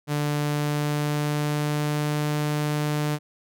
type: tone with pitch glide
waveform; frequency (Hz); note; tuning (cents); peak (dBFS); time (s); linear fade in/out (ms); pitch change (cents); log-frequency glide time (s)
sawtooth; 147.4 to 149.29; D3 to D3; +7 to +29; -19; 0.07-3.19; 50; +22; 0.38-2.28
effects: none